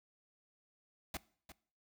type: noise with echo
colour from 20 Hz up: pink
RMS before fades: -40 dBFS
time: 1.14-1.17 s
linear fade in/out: 2 ms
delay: 350 ms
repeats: 1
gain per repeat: -13 dB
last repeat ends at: 1.52 s
effects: noise-tail reverb RT60 0.5 s tail -21 dB re dry + high-pass 60 Hz 12 dB/octave